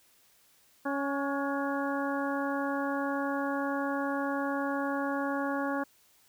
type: harmonic tone with a mistuned harmonic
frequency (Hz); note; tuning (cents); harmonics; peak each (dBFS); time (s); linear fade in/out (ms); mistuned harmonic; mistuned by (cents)
278.6; C#4; +9; 1 / 2 / 3 / 4 / 5 / 6; -32 / -35 / -37 / -38 / -39 / -40; 0.85-5.84; 10; 5; +40
effects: white hiss -64 dBFS RMS until 6.28 s